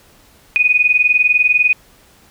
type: tone pair together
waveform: sine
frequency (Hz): 2469 / 2489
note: D#7 / D#7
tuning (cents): -14 / 0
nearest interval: unison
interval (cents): 14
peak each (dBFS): -13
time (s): 0.56-1.73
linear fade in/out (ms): 0
effects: pink hiss -49 dBFS RMS until 2.3 s